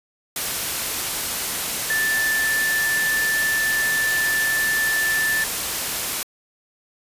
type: tone in noise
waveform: sine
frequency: 1760 Hz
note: A6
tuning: in tune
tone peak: -19 dBFS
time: 1.9-5.44 s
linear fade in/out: 2 ms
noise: white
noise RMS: -25 dBFS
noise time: 0.36-6.23 s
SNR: +3 dB
effects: resampled to 32000 Hz